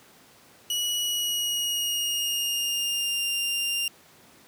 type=tone with pitch glide; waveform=sawtooth; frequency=2921 to 2794 Hz; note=F#7 to F7; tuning=-23 to 0 cents; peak=-22 dBFS; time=0.7-3.88 s; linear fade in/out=2 ms; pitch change=-77 cents; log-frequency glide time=0.99-3.23 s; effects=pink hiss -54 dBFS RMS until 4.47 s + high-pass 150 Hz 12 dB/octave